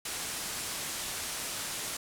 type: low-pass noise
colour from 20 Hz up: white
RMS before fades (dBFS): -37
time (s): 0.05-1.97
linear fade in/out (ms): 5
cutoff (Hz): 11000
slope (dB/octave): 24
effects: none